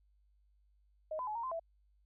sine tone with pitch steps, 624 / 1009 / 852 / 928 / 1036 / 662 Hz, D#5 / B5 / G#5 / A#5 / C6 / E5, +5 / +37 / +44 / -8 / -17 / +7 cents, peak -36 dBFS, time 1.11-1.596 s, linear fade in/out 5 ms, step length 81 ms, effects added 50 Hz sine -67 dBFS peak until 2.05 s

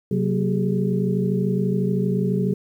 sine tone cluster, 131.9 / 185.7 / 232.8 / 387.2 / 419.4 Hz, C3 / F#3 / A#3 / G4 / G#4, +14 / +7 / -2 / -21 / +17 cents, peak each -25 / -21 / -30 / -30 / -27 dBFS, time 0.11-2.54 s, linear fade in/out 5 ms, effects 9-bit

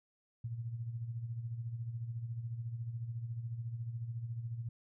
sine tone with tremolo, 116.54 Hz, A#2, in tune, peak -35 dBFS, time 0.44-4.69 s, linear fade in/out 5 ms, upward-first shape sine, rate 14 Hz, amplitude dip 60%, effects none

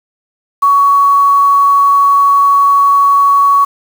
sine tone with quantisation, 1122 Hz, C#6, 21 cents sharp, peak -5 dBFS, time 0.62-3.65 s, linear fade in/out 10 ms, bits 5, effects none

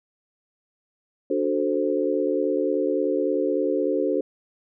sine chord, D dominant seventh, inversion none, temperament equal, 293.7 / 370 / 440 / 523.3 Hz, D4 / F#4 / A4 / C5, 0 / 0 / 0 / 0 cents, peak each -26 dBFS, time 1.3-4.21 s, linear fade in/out 5 ms, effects none

